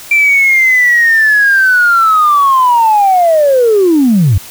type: linear sweep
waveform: sine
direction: down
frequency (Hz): 2358 to 83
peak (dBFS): -4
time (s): 0.11-4.38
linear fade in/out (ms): 5
effects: tanh soft clip ceiling -1 dBFS + white hiss -31 dBFS RMS until 4.5 s